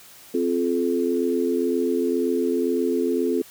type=chord; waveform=sine; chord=F major; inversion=second; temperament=equal with one note detuned; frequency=261.6 / 349.2 / 431.2 Hz; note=C4 / F4 / A4; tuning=0 / 0 / -35 cents; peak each=-24 dBFS; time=0.34-3.42 s; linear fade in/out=5 ms; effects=white hiss -47 dBFS RMS until 3.5 s + high-pass 60 Hz 12 dB/octave